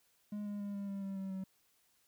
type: tone with pitch steps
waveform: triangle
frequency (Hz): 207.7 / 205.1 / 202.5 / 199.93 / 197.41 / 194.91 / 192.45 / 190.02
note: G#3 / G#3 / G#3 / G3 / G3 / G3 / G3 / F#3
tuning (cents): 0 / -21 / -43 / +34 / +12 / -10 / -32 / +46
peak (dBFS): -36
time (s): 0.32-1.44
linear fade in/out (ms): 5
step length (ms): 140
effects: white hiss -73 dBFS RMS until 2.07 s